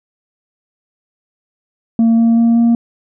sine tone with pitch steps, 228.4 / 230.1 / 231.9 / 233.6 Hz, A#3 / A#3 / A#3 / A#3, -35 / -22 / -9 / +4 cents, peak -5 dBFS, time 1.99-2.75 s, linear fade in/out 2 ms, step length 190 ms, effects tanh soft clip ceiling -7 dBFS

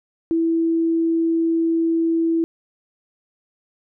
sine tone, 329.6 Hz, E4, in tune, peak -16 dBFS, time 0.31-2.44 s, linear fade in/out 0 ms, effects none

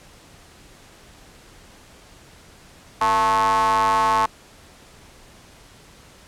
square ring-modulated tone, 103.83 Hz, G#2, in tune, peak -14 dBFS, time 3.01-4.26 s, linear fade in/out 5 ms, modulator 987 Hz, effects pink hiss -48 dBFS RMS until 6.27 s + low-pass 10000 Hz 12 dB/octave

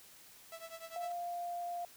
sawtooth tone with tremolo, 659.3 Hz, E5, in tune, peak -39 dBFS, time 0.52-1.12 s, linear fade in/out 2 ms, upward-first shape triangle, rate 10 Hz, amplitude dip 95%
sine tone, 698.5 Hz, F5, in tune, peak -37 dBFS, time 0.96-1.85 s, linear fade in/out 2 ms
effects white hiss -58 dBFS RMS until 1.96 s

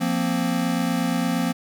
square chord, F suspended fourth, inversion none, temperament equal, 174.61 / 233.1 / 261.6 Hz, F3 / Bb3 / C4, 0 / 0 / 0 cents, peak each -26 dBFS, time 0-1.53 s, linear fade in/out 20 ms, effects none

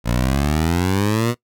15% pulse exponential sweep, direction up, 56.9 to 122.6 Hz, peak -10 dBFS, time 0.04-1.35 s, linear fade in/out 50 ms, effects noise-tail reverb RT60 0.1 s tail -20 dB re dry

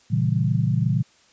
sine chord, A# diminished seventh, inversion none, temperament equal, 116.54 / 138.59 / 164.81 / 196 Hz, A#2 / C#3 / E3 / G3, 0 / 0 / 0 / 0 cents, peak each -22 / -23 / -24 / -28 dBFS, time 0.1-1.03 s, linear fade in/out 20 ms, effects white hiss -57 dBFS RMS until 1.32 s + resampled to 16000 Hz

